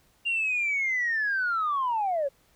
sine linear sweep, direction down, 2803 to 530 Hz, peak -23 dBFS, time 0.25-2.29 s, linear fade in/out 20 ms, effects tanh soft clip ceiling -20 dBFS + pink hiss -64 dBFS RMS until 2.55 s

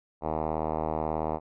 5% pulse tone with low-pass filter, 78.4 Hz, D#2, 14 cents sharp, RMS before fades -30 dBFS, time 0.21-1.4 s, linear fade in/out 50 ms, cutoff 850 Hz, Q 1.9, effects none

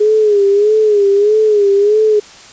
sine tone with vibrato, 415.3 Hz, G#4, in tune, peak -7 dBFS, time 0-2.2 s, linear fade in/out 10 ms, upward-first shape sine, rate 1.6 Hz, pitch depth 80 cents each way, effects white hiss -37 dBFS RMS until 2.52 s + resampled to 16000 Hz

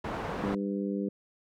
white low-pass noise, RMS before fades -35 dBFS, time 0.04-0.55 s, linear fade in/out 5 ms, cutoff 890 Hz, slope 12 dB/octave
harmonic tone, 99.8 Hz, G2, 32 cents sharp, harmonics 2 / 3 / 4 / 5, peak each -31 / -35 / -37 / -39 dBFS, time 0.43-1.09 s, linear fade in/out 5 ms
effects none

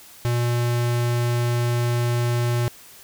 square tone, 120 Hz, B2, 49 cents flat, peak -20 dBFS, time 0.25-2.68 s, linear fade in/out 0 ms, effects white hiss -46 dBFS RMS until 3.03 s

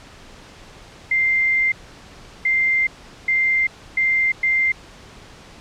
sine tone bursts at uneven times, 2093 Hz, C7, in tune, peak -15 dBFS, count 5, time 1.11-1.72 / 2.45-2.87 / 3.28-3.67 / 3.97-4.32 / 4.43-4.72 s, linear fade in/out 5 ms, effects pink hiss -43 dBFS RMS until 5.6 s + low-pass 6000 Hz 12 dB/octave

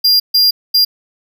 square tone bursts at uneven times, 4800 Hz, D8, 37 cents sharp, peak -8 dBFS, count 3, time 0.04-0.2 / 0.34-0.51 / 0.74-0.85 s, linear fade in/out 10 ms, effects none

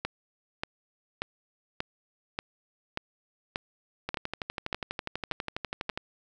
two click trains, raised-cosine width 0.3 ms, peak -14 / -16 dBFS, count 11 / 24, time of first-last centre 0.05-5.898 / 4.09-5.975 s, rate 1.71 / 12.2 Hz, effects none

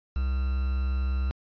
triangle tone with quantisation, 65.41 Hz, C2, in tune, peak -22 dBFS, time 0.16-1.31 s, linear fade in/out 0 ms, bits 7, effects resampled to 11025 Hz

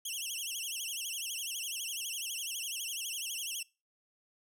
15% pulse tone with vibrato, 2983 Hz, F#7, 13 cents sharp, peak -29 dBFS, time 0.05-3.63 s, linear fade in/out 5 ms, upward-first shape sine, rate 12 Hz, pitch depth 200 cents each way, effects noise-tail reverb RT60 0.3 s tail -24 dB re dry

